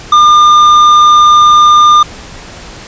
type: tone with tanh clipping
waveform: sine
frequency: 1204 Hz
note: D6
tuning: 43 cents sharp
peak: -3 dBFS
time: 0.12-2.03 s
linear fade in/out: 5 ms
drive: 9 dB
effects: pink hiss -29 dBFS RMS until 2.87 s + resampled to 16000 Hz